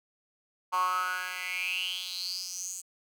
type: tone with high-pass filter sweep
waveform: 10% pulse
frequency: 182.8 Hz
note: F#3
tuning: 21 cents flat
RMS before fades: -33 dBFS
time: 0.72-2.82 s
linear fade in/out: 20 ms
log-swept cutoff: 1000 to 7500 Hz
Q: 8.7
effects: none